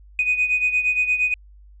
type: beating tone pair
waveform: sine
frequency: 2489 / 2497.6 Hz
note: D#7 / D#7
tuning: 0 / +6 cents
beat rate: 8.6 Hz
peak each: -18 / -23 dBFS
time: 0.19-1.34 s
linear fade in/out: 2 ms
effects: tanh soft clip ceiling -11 dBFS + added 50 Hz sine -44 dBFS peak until 1.8 s